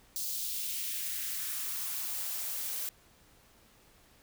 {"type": "noise with high-pass filter sweep", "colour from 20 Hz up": "blue", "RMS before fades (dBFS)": -36, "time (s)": [0.16, 2.89], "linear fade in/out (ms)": 0, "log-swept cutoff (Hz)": [4700, 360], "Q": 1.5, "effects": ["pink hiss -62 dBFS RMS until 4.22 s"]}